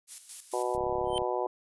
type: noise with tremolo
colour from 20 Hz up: violet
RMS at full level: -37 dBFS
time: 0.07-0.77 s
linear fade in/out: 50 ms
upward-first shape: square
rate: 4.5 Hz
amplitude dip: 65%
type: harmonic tone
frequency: 123.47 Hz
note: B2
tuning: in tune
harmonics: 3 / 4 / 5 / 6 / 7 / 8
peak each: -33 / -34 / -35 / -36 / -36 / -37 dBFS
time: 0.53-1.47 s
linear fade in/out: 5 ms
type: click train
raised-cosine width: 5 ms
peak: -32 dBFS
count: 17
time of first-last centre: 0.75-1.219 s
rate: 34.1 Hz
type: tone with exponential growth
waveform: square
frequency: 3108 Hz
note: G7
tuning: 16 cents flat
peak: -29 dBFS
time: 1.05-1.18 s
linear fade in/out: 0 ms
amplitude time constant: 27 ms
effects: resampled to 24000 Hz